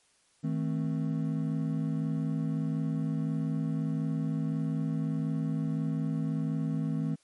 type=chord; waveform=triangle; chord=A diminished; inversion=second; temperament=just; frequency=158.4 / 220 / 264 Hz; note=Eb3 / A3 / C4; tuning=+31 / 0 / +16 cents; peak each=-28 / -33 / -32 dBFS; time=0.43-7.16 s; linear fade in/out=20 ms; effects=white hiss -67 dBFS RMS until 7.23 s + MP3 48 kbps